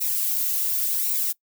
violet noise with flanger, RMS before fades -24 dBFS, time 0-1.33 s, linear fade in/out 20 ms, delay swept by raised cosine 0.61 to 2.91 ms, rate 0.92 Hz, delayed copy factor -0.5, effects noise-tail reverb RT60 0.1 s tail -22 dB re dry

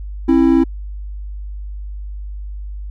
triangle tone pair together, 267.5 / 329.4 Hz, C4 / E4, +38 / -1 cents, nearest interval major third, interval 361 cents, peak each -10 dBFS, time 0.28-0.64 s, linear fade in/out 10 ms, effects added 50 Hz sine -25 dBFS peak until 2.9 s

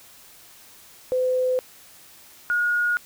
sine tone pair in turn, 509 / 1439.7 Hz, C5 / F#6, -48 / -48 cents, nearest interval octave + tritone, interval 1800 cents, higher second, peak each -19 dBFS, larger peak neither, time 1.12-1.59 / 2.5-2.97 s, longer neither, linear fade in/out 0 ms, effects white hiss -49 dBFS RMS until 3.05 s

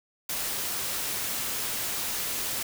white noise, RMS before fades -31 dBFS, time 0.29-2.63 s, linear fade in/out 5 ms, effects none

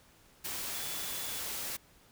sine tone in noise, 3445 Hz, A7, 37 cents flat, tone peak -47 dBFS, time 0.74-1.4 s, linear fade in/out 10 ms, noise white, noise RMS -38 dBFS, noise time 0.44-1.77 s, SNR -12 dB, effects pink hiss -62 dBFS RMS until 2.11 s

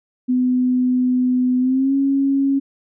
sine tone with pitch glide, 251.8 to 274.6 Hz, B3 to C#4, +34 to -16 cents, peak -14 dBFS, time 0.28-2.6 s, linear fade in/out 20 ms, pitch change +150 cents, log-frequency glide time 1.59-1.94 s, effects none

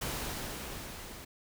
pink noise with level ramp, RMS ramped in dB -35 to -47 dBFS, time 0.01-1.25 s, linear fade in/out 10 ms, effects none

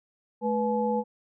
sine tone cluster, 216.5 / 491 / 854 Hz, A3 / B4 / G#5, -28 / -10 / +48 cents, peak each -28 / -27 / -29 dBFS, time 0.41-1.04 s, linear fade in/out 50 ms, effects none

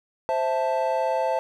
triangle chord, A minor, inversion first, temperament equal, 523.3 / 659.3 / 880 Hz, C5 / E5 / A5, 0 / 0 / 0 cents, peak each -24 dBFS, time 0.29-1.39 s, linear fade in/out 0 ms, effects none

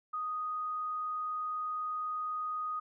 sine tone, 1244 Hz, D#6, 1 cent flat, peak -33 dBFS, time 0.13-2.8 s, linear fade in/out 10 ms, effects none

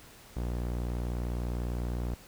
sawtooth tone with low-pass filter, 60 Hz, B1, 49 cents flat, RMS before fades -33 dBFS, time 0.36-2.15 s, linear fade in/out 10 ms, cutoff 1100 Hz, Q 0.51, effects pink hiss -53 dBFS RMS until 2.27 s

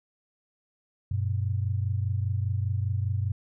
sine tone pair together, 95.71 / 120.7 Hz, G2 / B2, -41 / -39 cents, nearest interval major third, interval 402 cents, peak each -26 / -30 dBFS, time 1.11-3.32 s, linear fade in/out 5 ms, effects none

